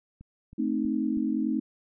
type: click train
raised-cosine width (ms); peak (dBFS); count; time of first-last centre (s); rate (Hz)
5; -34; 4; 0.21-1.172; 3.12
type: chord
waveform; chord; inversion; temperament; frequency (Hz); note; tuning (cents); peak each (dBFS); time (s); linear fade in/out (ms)
sine; A diminished; none; equal; 220 / 261.6 / 311.1; A3 / C4 / Eb4; 0 / 0 / 0; -29; 0.58-1.6; 10
effects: none